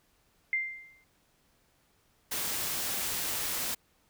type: tone with exponential decay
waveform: sine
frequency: 2093 Hz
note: C7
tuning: in tune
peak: -24 dBFS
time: 0.53-1.04 s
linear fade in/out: 1 ms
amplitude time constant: 110 ms
type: noise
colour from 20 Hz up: white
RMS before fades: -33 dBFS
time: 2.31-3.75 s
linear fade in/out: 10 ms
effects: pink hiss -69 dBFS RMS until 4.09 s